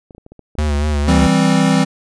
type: clicks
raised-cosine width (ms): 2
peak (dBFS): -25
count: 9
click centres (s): 0.108 / 0.149 / 0.181 / 0.264 / 0.32 / 0.393 / 0.553 / 0.609 / 0.756
type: tone with vibrato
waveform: square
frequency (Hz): 73.9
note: D2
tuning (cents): +11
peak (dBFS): -15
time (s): 0.58-1.27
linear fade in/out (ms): 5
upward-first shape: sine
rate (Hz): 4.2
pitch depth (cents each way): 51
type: chord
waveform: square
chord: C major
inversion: first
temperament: equal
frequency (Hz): 164.81 / 196 / 261.6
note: E3 / G3 / C4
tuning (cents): 0 / 0 / 0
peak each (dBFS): -16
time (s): 1.07-1.85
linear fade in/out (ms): 20
effects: resampled to 22050 Hz